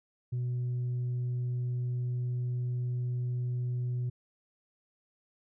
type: tone with tanh clipping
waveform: sine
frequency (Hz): 123.47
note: B2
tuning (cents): 0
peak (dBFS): -30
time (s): 0.32-4.1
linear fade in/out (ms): 10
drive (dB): 1
effects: none